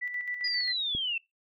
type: tone with tremolo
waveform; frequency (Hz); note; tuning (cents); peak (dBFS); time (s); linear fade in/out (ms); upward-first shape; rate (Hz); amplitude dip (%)
sine; 1970; B6; -5; -30; 0.01-0.73; 20; square; 7.5; 50
type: linear sweep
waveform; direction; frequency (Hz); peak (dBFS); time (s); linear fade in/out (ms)
sine; down; 4956 to 2637; -28; 0.44-1.18; 5
type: click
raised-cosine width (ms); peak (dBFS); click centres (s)
3; -25; 0.95
effects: noise-tail reverb RT60 0.2 s tail -24 dB re dry

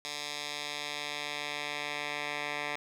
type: tone with band-pass filter sweep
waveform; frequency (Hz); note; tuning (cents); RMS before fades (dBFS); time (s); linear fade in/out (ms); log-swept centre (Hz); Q
10% pulse; 146.83; D3; 0; -37; 0.05-2.76; 0; 4500 to 2100; 1.2
effects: none

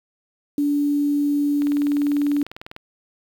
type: tone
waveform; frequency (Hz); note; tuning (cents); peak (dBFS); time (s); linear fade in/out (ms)
sine; 289.3; D4; -26; -17; 0.58-2.43; 2
type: click train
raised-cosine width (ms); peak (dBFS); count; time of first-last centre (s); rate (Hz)
0.3; -20; 24; 1.62-2.764; 20.1
effects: 7-bit

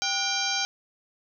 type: harmonic tone with a mistuned harmonic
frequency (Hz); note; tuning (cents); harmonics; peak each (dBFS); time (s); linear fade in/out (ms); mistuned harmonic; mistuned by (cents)
790; G5; +13; 1 / 2 / 3 / 4 / 5 / 6 / 7 / 8; -33 / -33 / -33 / -33 / -33 / -33 / -33 / -33; 0.02-0.65; 0; 2; -150
effects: none

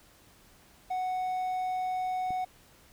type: tone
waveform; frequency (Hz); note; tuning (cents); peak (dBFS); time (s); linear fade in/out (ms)
triangle; 740; F#5; 0; -27; 0.9-2.45; 10
type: click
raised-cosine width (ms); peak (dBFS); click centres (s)
3; -30; 2.306
effects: pink hiss -59 dBFS RMS until 2.92 s

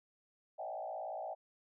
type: tone with frequency modulation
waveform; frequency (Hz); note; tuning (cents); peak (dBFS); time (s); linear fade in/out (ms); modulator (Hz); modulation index
sine; 698.5; F5; 0; -39; 0.58-1.35; 20; 57.3; 2
effects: none

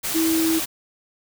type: tone in noise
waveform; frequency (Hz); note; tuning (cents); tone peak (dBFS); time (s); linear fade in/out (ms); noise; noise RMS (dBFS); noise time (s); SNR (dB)
sine; 324.3; E4; -28; -18; 0.14-0.6; 20; white; -26; 0.03-0.66; +5
effects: none

